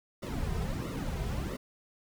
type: noise with flanger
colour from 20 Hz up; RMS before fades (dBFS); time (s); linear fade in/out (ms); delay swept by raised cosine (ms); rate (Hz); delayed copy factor
brown; -34; 0.22-1.57; 10; 1.2 to 3.6; 1.5; -1
effects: none

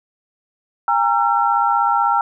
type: tone cluster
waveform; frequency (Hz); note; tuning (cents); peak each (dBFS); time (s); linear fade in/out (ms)
sine; 808 / 924 / 1353; G#5 / A#5 / E6; -48 / -16 / +45; -18; 0.88-2.21; 2
effects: none

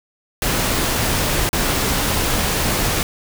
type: noise with dropouts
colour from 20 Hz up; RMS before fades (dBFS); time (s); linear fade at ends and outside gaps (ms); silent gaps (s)
pink; -19; 0.42-3.03; 1; 1.491-1.53
effects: none

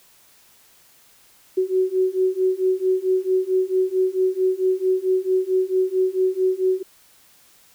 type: beating tone pair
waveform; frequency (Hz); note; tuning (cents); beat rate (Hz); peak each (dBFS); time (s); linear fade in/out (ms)
sine; 371.4 / 375.9; F#4 / F#4; +7 / +27; 4.5; -21 / -20; 1.57-6.83; 10
effects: white hiss -54 dBFS RMS until 7.74 s

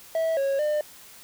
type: tone with pitch steps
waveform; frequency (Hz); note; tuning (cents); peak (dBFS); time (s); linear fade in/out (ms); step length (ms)
triangle; 650 / 549 / 601; E5 / C#5 / D5; -24 / -17 / +40; -20; 0.15-0.81; 2; 220
effects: white hiss -48 dBFS RMS until 1.23 s

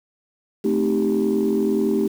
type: chord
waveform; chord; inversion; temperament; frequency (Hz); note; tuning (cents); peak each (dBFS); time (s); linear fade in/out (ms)
sine; A half-diminished seventh; none; equal; 220 / 261.6 / 311.1 / 392; A3 / C4 / Eb4 / G4; 0 / 0 / 0 / 0; -21 / -25 / -23 / -20; 0.64-2.08; 10
effects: tanh soft clip ceiling -11 dBFS + 7-bit

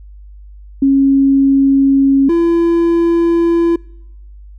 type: tone pair in turn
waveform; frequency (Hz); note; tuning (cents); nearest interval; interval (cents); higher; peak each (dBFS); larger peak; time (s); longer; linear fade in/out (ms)
sine / triangle; 273.4 / 337.8; C#4 / E4; -24 / +42; major third; 366; second; -7; neither; 0.82-2.29 / 2.29-3.76; neither; 5
effects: noise-tail reverb RT60 0.9 s tail -26 dB re dry + added 50 Hz sine -33 dBFS peak until 4.58 s

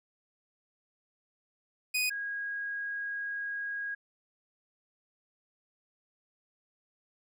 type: tone pair in turn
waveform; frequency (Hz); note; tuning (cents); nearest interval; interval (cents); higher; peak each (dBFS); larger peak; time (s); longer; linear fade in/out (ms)
sawtooth / sine; 2489 / 1641.3; D#7 / G#6; 0 / -21; perfect fifth; 721; first; -24 / -33; first; 1.94-2.1 / 2.1-3.95; second; 10
effects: none

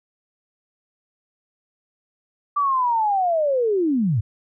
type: linear sweep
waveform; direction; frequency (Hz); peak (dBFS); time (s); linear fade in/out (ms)
sine; down; 1174.7 to 92.5; -17; 2.56-4.21; 10
effects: none

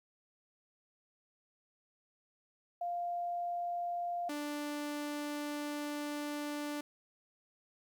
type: tone pair in turn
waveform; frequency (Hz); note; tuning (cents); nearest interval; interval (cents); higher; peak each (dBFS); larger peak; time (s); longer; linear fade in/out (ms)
sine / sawtooth; 698.5 / 293.9; F5 / D4; 0 / +1; octave + minor third; 1499; first; -34 / -33; second; 2.81-4.29 / 4.29-6.81; second; 5
effects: 12-bit

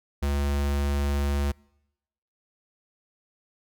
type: tone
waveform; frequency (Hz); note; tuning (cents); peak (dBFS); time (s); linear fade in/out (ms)
square; 71; C#2; +42; -24; 0.22-1.52; 10
effects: noise-tail reverb RT60 0.9 s tail -26 dB re dry

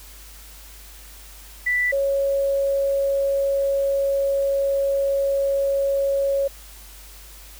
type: tone pair in turn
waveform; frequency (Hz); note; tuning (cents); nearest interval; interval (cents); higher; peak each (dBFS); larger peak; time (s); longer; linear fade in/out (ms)
sine; 1975.5 / 552.9; B6 / C#5; 0 / -5; octave + minor seventh; 2205; first; -18; neither; 1.66-1.92 / 1.92-6.48; second; 10
effects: added 50 Hz sine -43 dBFS peak until 7.59 s + white hiss -45 dBFS RMS until 7.59 s

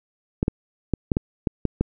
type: clicks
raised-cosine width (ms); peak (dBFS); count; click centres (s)
3; -7; 8; 0.429 / 0.481 / 0.937 / 1.118 / 1.169 / 1.472 / 1.653 / 1.81
effects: none

